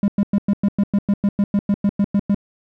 triangle tone bursts, 201.5 Hz, G3, 48 cents sharp, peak -11 dBFS, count 16, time 0.03-2.346 s, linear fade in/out 2 ms, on 51 ms, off 100 ms, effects none

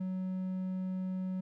triangle tone, 186.2 Hz, F#3, 11 cents sharp, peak -31 dBFS, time 0-1.41 s, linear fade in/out 10 ms, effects none

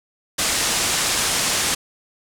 white low-pass noise, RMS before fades -21 dBFS, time 0.38-1.75 s, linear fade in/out 10 ms, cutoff 9400 Hz, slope 24 dB/octave, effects none

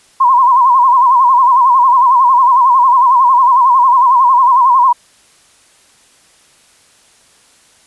sine tone with vibrato, 1013 Hz, B5, 44 cents sharp, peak -5 dBFS, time 0.2-4.93 s, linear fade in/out 10 ms, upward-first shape sine, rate 11 Hz, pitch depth 110 cents each way, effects white hiss -48 dBFS RMS until 7.86 s + resampled to 24000 Hz

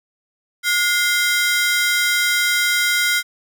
sawtooth ring-modulated tone, 1760 Hz, A6, in tune, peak -9 dBFS, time 0.63-3.23 s, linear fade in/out 50 ms, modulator 324 Hz, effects none

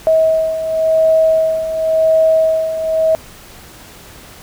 sine beating tone pair, 640 / 640.93 Hz, D#5 / E5, +49 / -49 cents, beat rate 0.93 Hz, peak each -17 / -11 dBFS, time 0.07-3.15 s, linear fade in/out 0 ms, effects pink hiss -38 dBFS RMS until 4.42 s

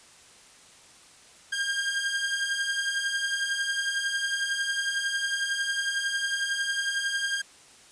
sawtooth beating tone pair, 1600 / 1611 Hz, G6 / G6, +35 / +47 cents, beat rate 11 Hz, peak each -29 / -24 dBFS, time 1.52-7.42 s, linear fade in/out 10 ms, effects white hiss -53 dBFS RMS until 7.91 s + resampled to 22050 Hz

